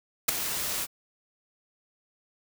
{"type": "noise with ADSR envelope", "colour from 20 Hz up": "white", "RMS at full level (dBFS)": -18, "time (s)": [0.28, 0.87], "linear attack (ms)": 10, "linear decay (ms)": 7, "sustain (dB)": -13, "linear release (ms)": 37, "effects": []}